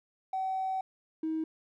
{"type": "tone pair in turn", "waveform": "triangle", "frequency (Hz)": [760, 318], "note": ["F#5", "D#4"], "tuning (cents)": [46, 38], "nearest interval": "octave + minor third", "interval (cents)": 1508, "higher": "first", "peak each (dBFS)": -26, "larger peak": "neither", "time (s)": [[0.33, 0.81], [1.23, 1.44]], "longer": "first", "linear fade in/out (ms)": 5, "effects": ["tanh soft clip ceiling -27 dBFS"]}